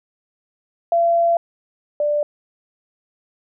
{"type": "tone pair in turn", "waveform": "sine", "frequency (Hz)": [680, 590.4], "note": ["F5", "D5"], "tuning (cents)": [-46, 9], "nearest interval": "major second", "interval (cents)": 245, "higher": "first", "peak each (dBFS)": [-13, -16], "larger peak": "first", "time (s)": [[0.92, 1.37], [2, 2.23]], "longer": "first", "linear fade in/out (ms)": 2, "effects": []}